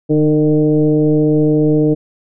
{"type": "tone with frequency modulation", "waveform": "sine", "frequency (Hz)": 304.3, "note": "D#4", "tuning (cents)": -38, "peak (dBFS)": -9, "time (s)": [0.09, 1.95], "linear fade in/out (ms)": 20, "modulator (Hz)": 153, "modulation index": 1.2, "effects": []}